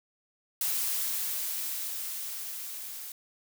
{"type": "noise with level ramp", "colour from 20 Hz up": "blue", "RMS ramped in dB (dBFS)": [-29, -41], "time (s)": [0.61, 3.12], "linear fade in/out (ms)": 2, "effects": []}